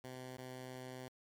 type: tone with dropouts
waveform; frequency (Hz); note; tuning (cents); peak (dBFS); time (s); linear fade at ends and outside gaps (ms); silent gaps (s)
10% pulse; 128.1; C3; -36; -38; 0.04-1.08; 2; 0.369-0.383
effects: MP3 96 kbps